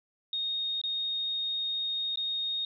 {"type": "tone with dropouts", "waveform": "sine", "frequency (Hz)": 3713, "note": "A#7", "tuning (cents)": -8, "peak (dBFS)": -29, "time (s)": [0.33, 2.65], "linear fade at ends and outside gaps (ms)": 2, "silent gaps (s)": [[0.815, 0.837], [2.158, 2.173]], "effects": []}